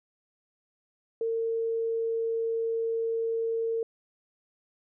sine tone, 455.1 Hz, A#4, 42 cents flat, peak -26 dBFS, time 1.21-3.83 s, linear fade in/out 2 ms, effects none

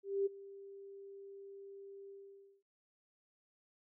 sine tone with ADSR envelope, 395.2 Hz, G4, 14 cents sharp, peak -29 dBFS, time 0.03-2.63 s, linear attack 230 ms, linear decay 17 ms, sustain -20 dB, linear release 540 ms, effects none

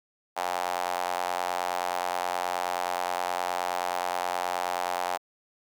sawtooth tone with high-pass filter, 89.5 Hz, F2, 43 cents sharp, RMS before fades -30 dBFS, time 0.36-5.18 s, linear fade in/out 20 ms, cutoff 770 Hz, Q 3.6, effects none

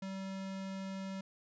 square tone, 192.4 Hz, G3, 32 cents flat, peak -40 dBFS, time 0.02-1.21 s, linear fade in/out 5 ms, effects resampled to 16000 Hz

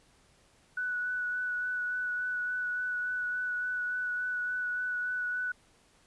sine tone with vibrato, 1480 Hz, F#6, in tune, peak -30 dBFS, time 0.77-5.52 s, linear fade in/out 5 ms, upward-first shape sine, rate 3.5 Hz, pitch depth 15 cents each way, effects pink hiss -64 dBFS RMS until 6.06 s + resampled to 24000 Hz

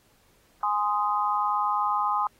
sine chord, Ab major, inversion none, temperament just, 830.6 / 1038.3 / 1245.9 Hz, Ab5 / C6 / Eb6, 0 / -14 / +2 cents, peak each -27 dBFS, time 0.63-2.27 s, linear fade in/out 2 ms, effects pink hiss -63 dBFS RMS until 2.39 s + AAC 48 kbps

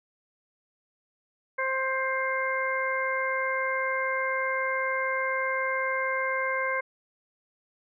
harmonic tone, 527 Hz, C5, 12 cents sharp, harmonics 1 / 2 / 3 / 4, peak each -31 / -31 / -31 / -31 dBFS, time 1.58-6.81 s, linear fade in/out 10 ms, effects none

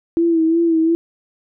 sine tone with vibrato, 329.6 Hz, E4, in tune, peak -12 dBFS, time 0.17-0.95 s, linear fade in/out 0 ms, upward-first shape sine, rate 2.8 Hz, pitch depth 47 cents each way, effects none

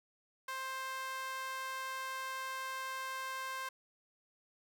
sawtooth tone with high-pass filter, 526 Hz, C5, 9 cents sharp, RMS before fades -41 dBFS, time 0.48-3.69 s, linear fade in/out 5 ms, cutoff 1200 Hz, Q 2.5, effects none

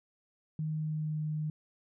sine tone with pitch glide, 155.56 to 153.42 Hz, D#3 to D#3, 0 to -24 cents, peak -31 dBFS, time 0.59-1.5 s, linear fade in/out 2 ms, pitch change -24 cents, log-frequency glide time 0.69-1.23 s, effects none

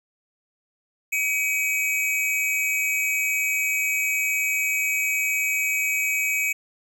square tone pair together, 2274 / 2535 Hz, C#7 / D#7, +44 / +32 cents, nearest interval major second, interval 188 cents, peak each -25 dBFS, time 1.12-6.53 s, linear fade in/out 10 ms, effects none

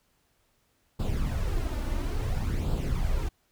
brown noise with flanger, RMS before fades -28 dBFS, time 0.99-3.29 s, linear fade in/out 10 ms, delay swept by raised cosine 0.24 to 3.44 ms, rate 0.58 Hz, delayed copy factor +0.6, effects pink hiss -70 dBFS RMS until 3.51 s

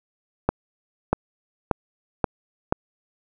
accelerating click train, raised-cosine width 1 ms, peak -4 dBFS, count 5, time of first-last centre 0.49-2.725 s, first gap 640 ms, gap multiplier 0.91, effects none

